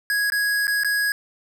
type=tone with dropouts; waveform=square; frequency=1661.2 Hz; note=G#6; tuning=in tune; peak=-20 dBFS; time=0.1-1.12 s; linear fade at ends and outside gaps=1 ms; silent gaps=0.301-0.321 / 0.67-0.679 / 0.835-0.846 s; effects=none